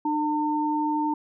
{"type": "tone pair together", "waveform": "sine", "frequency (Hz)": [302, 905], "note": ["D4", "A5"], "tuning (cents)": [48, 48], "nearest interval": "octave + perfect fifth", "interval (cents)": 1900, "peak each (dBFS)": -25, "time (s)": [0.05, 1.14], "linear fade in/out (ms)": 5, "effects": []}